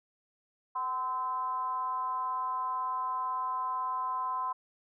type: tone with frequency modulation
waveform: sine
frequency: 1027 Hz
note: C6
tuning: 33 cents flat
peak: -30 dBFS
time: 0.75-4.53 s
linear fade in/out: 10 ms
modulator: 272 Hz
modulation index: 0.52
effects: none